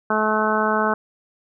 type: harmonic tone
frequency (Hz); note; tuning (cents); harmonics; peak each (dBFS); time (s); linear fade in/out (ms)
215.6; A3; -35; 1 / 2 / 3 / 4 / 5 / 6 / 7; -25 / -25 / -25 / -25 / -25 / -25 / -25; 0.1-0.94; 5
effects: none